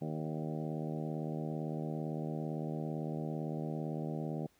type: harmonic tone with a mistuned harmonic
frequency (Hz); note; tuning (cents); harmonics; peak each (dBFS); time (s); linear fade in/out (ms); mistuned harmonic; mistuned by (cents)
77.78; D#2; 0; 2 / 3 / 4 / 5 / 6 / 7 / 8 / 9 / 10; -38 / -42 / -44 / -46 / -48 / -49 / -50 / -51 / -52; 0.01-4.47; 10; 7; +28
effects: pink hiss -70 dBFS RMS until 4.59 s